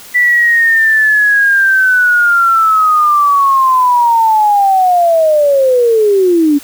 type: linear sweep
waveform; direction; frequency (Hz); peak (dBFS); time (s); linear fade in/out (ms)
sine; down; 1975.5 to 280; -6; 0.14-6.59; 20
effects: white hiss -34 dBFS RMS until 6.63 s